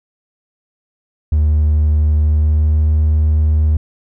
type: tone with pitch glide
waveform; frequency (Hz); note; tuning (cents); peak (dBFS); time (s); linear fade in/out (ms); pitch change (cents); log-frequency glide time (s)
triangle; 76 to 77.06; D#2 to D#2; -40 to -16; -7; 1.32-3.77; 5; +24; 2.17-2.88
effects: tanh soft clip ceiling -4 dBFS